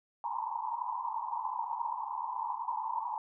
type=band-pass noise; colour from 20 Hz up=pink; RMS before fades=-36 dBFS; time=0.24-3.18 s; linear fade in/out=2 ms; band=880 to 1000 Hz; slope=96 dB/octave; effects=none